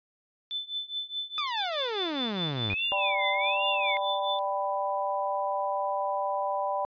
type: tone with tremolo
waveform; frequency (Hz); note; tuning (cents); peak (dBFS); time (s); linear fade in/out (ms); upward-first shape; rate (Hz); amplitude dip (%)
sine; 3518; A7; -1; -28; 0.51-4.39; 0; triangle; 4.8; 95
type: exponential sweep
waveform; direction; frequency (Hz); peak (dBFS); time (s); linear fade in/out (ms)
sawtooth; down; 1255 to 93.6; -26; 1.38-2.74; 0
type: tone with vibrato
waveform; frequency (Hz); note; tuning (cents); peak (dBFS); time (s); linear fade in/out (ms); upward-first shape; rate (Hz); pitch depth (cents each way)
sine; 2400; D7; +37; -28; 2.7-3.97; 0; sine; 1.3; 270
type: chord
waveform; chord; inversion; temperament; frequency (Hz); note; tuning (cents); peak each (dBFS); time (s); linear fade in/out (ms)
sine; G major; second; equal with one note detuned; 587.3 / 784 / 991.8; D5 / G5 / B5; 0 / 0 / +7; -31; 2.92-6.85; 0
effects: resampled to 11025 Hz